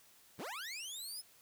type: linear sweep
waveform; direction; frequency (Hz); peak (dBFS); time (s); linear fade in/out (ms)
20% pulse; up; 65 to 5240; -37; 0.38-1.22; 20
effects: white hiss -64 dBFS RMS until 1.41 s